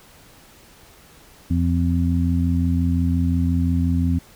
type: harmonic tone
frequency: 85.7 Hz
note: F2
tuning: 32 cents flat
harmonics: 1 / 2 / 3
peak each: -19 / -23 / -22 dBFS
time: 1.5-4.19 s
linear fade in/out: 10 ms
effects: pink hiss -49 dBFS RMS until 4.35 s